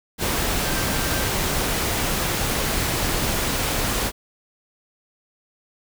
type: tone in noise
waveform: sine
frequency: 1568 Hz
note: G6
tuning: in tune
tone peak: -33 dBFS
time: 0.62-1.32 s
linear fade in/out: 50 ms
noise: pink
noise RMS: -23 dBFS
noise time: 0.18-4.12 s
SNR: -13 dB
effects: none